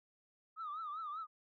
sine tone with vibrato, 1244.5 Hz, D#6, in tune, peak -39 dBFS, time 0.56-1.27 s, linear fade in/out 50 ms, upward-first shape triangle, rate 5.1 Hz, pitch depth 140 cents each way, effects tanh soft clip ceiling -37 dBFS

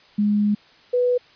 sine tone pair in turn, 207.5 / 493.5 Hz, G#3 / B4, -1 / -1 cents, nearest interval octave + minor third, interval 1500 cents, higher second, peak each -16 dBFS, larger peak neither, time 0.18-0.55 / 0.93-1.18 s, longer first, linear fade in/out 10 ms, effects white hiss -52 dBFS RMS until 1.35 s + resampled to 11025 Hz

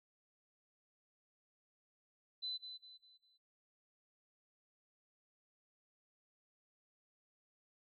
sine tone with echo, 4017 Hz, B7, 29 cents sharp, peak -39 dBFS, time 2.42-2.58 s, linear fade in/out 20 ms, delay 200 ms, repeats 4, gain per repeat -8 dB, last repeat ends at 3.38 s, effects noise-tail reverb RT60 0.7 s tail -21 dB re dry + AAC 48 kbps

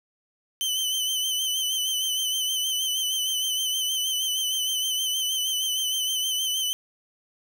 sawtooth tone with vibrato, 3057 Hz, G7, 44 cents flat, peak -21 dBFS, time 0.61-6.73 s, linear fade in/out 0 ms, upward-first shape sine, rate 6.4 Hz, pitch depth 48 cents each way, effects none

